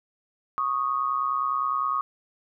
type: tone pair together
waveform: sine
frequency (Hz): 1108.7 / 1238.4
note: C#6 / D#6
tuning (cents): 0 / -9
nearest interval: major second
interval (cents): 191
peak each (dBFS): -26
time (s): 0.58-2.01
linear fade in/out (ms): 0
effects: none